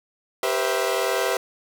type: chord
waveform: sawtooth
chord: C major seventh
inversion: second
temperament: equal with one note detuned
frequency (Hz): 392 / 482.6 / 523.3 / 659.3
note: G4 / B4 / C5 / E5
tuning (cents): 0 / -40 / 0 / 0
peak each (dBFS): -23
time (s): 0.43-1.37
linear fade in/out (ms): 2
effects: none